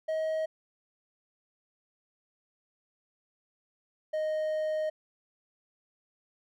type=tone pair in turn; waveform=triangle; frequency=633 / 621 Hz; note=D#5 / D#5; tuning=+30 / -3 cents; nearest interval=unison; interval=33 cents; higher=first; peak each=-26 dBFS; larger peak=neither; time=0.08-0.46 / 4.13-4.9 s; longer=second; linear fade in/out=10 ms; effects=none